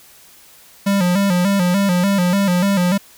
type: tone with vibrato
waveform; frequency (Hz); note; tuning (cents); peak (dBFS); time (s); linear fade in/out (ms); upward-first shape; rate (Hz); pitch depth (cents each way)
square; 188.1; F#3; +29; -14; 0.86-2.98; 10; square; 3.4; 96
effects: white hiss -46 dBFS RMS until 3.17 s